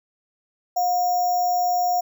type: tone with sample-and-hold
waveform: sine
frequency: 718 Hz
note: F5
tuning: 48 cents sharp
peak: -18 dBFS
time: 0.76-2.01 s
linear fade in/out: 10 ms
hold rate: 6300 Hz
effects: none